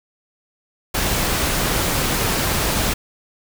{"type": "noise", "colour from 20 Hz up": "pink", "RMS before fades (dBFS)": -20, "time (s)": [0.94, 2.94], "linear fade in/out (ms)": 10, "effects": []}